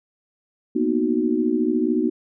sine chord, B major seventh, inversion third, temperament equal, 233.1 / 246.9 / 311.1 / 370 Hz, A#3 / B3 / D#4 / F#4, 0 / 0 / 0 / 0 cents, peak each -26 / -23 / -22 / -24 dBFS, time 0.75-2.1 s, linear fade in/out 10 ms, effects none

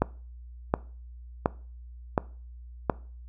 click train, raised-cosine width 1 ms, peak -7 dBFS, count 5, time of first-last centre 0.02-2.898 s, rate 1.39 Hz, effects noise-tail reverb RT60 0.4 s tail -21 dB re dry + added 60 Hz sine -42 dBFS peak until 3.28 s

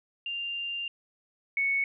sine tone pair in turn, 2791 / 2215 Hz, F7 / C#7, -2 / -2 cents, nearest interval major third, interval 400 cents, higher first, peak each -31 / -24 dBFS, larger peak second, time 0.26-0.88 / 1.57-1.84 s, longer first, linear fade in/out 2 ms, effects none

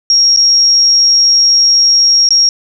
sine tone with dropouts, 5588 Hz, F8, in tune, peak -5 dBFS, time 0.1-2.49 s, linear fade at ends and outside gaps 1 ms, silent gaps 0.363-0.372 / 2.289-2.306 s, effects none

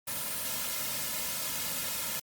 white noise with comb filter, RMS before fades -34 dBFS, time 0.07-2.2 s, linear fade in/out 10 ms, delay 2.6 ms, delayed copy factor -1, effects Opus 32 kbps

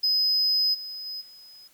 triangle tone with level steps, 5040 Hz, D#8, 21 cents sharp, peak -18 / -33 / -31 / -45 dBFS, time 0.03-1.68 s, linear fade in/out 10 ms, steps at 0.73 / 1.05 / 1.2 s, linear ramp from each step 20 ms, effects tanh soft clip ceiling -15 dBFS + white hiss -60 dBFS RMS until 1.73 s

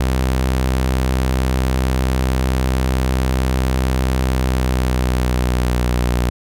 sawtooth tone with pitch glide, 64.5 to 60.95 Hz, C2 to B1, -24 to -22 cents, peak -11 dBFS, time 0-6.3 s, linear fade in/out 5 ms, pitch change -98 cents, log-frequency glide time 4.27-6.05 s, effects none

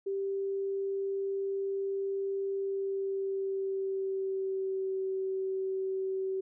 sine tone with pitch glide, 392 to 381.7 Hz, G4 to G4, 0 to -46 cents, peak -30 dBFS, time 0.06-6.41 s, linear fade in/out 10 ms, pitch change -46 cents, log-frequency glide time 2.57-5 s, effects none

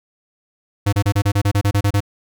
square tone bursts, 101.2 Hz, G#2, 44 cents flat, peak -14 dBFS, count 12, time 0.86-2.005 s, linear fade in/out 10 ms, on 67 ms, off 31 ms, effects none

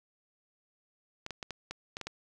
clicks, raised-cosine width 0.2 ms, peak -21 dBFS, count 8, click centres 1.264 / 1.307 / 1.428 / 1.507 / 1.71 / 1.969 / 2.013 / 2.07 s, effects none

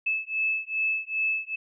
sine beating tone pair, 2609 / 2611.5 Hz, E7 / E7, -18 / -17 cents, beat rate 2.5 Hz, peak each -28 dBFS, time 0.06-1.56 s, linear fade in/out 10 ms, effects none

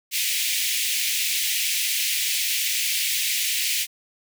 pink high-pass noise, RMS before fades -24 dBFS, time 0.11-3.87 s, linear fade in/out 50 ms, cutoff 2100 Hz, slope 48 dB/octave, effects none

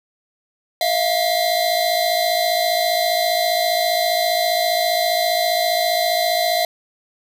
square tone cluster, 646 / 701 / 4038 Hz, E5 / F5 / B7, -35 / +6 / +38 cents, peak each -22 / -20 / -24 dBFS, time 0.81-6.65 s, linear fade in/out 2 ms, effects none

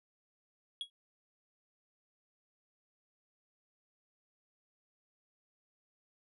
triangle tone with exponential decay, 3322 Hz, G#7, in tune, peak -31 dBFS, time 0.81-0.9 s, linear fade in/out 1 ms, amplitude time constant 18 ms, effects resampled to 32000 Hz

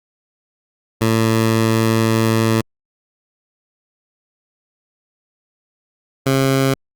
15% pulse tone pair in turn, 112.2 / 134.73 Hz, A2 / C#3, +34 / -49 cents, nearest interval minor third, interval 317 cents, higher second, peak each -7 dBFS, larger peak neither, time 1.01-2.61 / 6.26-6.74 s, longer first, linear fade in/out 5 ms, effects Opus 48 kbps

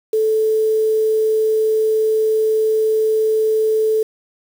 sine tone with quantisation, 437.2 Hz, A4, 11 cents flat, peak -13 dBFS, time 0.13-4.03 s, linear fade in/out 5 ms, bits 6, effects none

